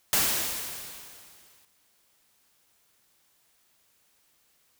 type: noise with exponential decay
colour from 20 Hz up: white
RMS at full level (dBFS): -22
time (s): 0.13-1.65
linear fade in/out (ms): 1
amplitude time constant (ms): 330
effects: white hiss -67 dBFS RMS until 4.79 s